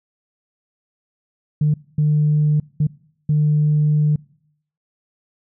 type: tone bursts at uneven times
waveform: sine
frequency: 150.3 Hz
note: D3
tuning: 40 cents sharp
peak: -12 dBFS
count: 4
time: 1.61-1.74 / 1.98-2.6 / 2.8-2.87 / 3.29-4.16 s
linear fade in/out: 5 ms
effects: noise-tail reverb RT60 0.7 s tail -24 dB re dry + tanh soft clip ceiling -9 dBFS